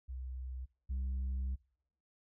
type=tone pair in turn; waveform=sine; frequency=64 / 65.16 Hz; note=C2 / C2; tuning=-38 / -7 cents; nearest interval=unison; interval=31 cents; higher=second; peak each=-39 / -31 dBFS; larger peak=second; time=0.08-0.66 / 0.89-1.56 s; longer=second; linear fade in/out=20 ms; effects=noise-tail reverb RT60 0.7 s tail -26 dB re dry + tanh soft clip ceiling -33 dBFS